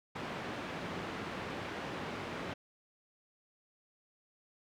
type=band-pass noise; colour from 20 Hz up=pink; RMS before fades=-41 dBFS; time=0.15-2.54 s; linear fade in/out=10 ms; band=140 to 2600 Hz; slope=12 dB/octave; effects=none